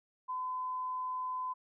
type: tone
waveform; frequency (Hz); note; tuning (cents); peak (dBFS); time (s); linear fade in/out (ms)
sine; 1016; B5; +49; -34; 0.28-1.54; 20
effects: none